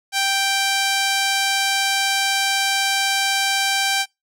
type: tone with band-pass filter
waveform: sawtooth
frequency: 784 Hz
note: G5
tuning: in tune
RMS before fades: -20 dBFS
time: 0.12-4.06 s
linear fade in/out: 50 ms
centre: 4700 Hz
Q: 0.54
effects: noise-tail reverb RT60 0.2 s tail -25 dB re dry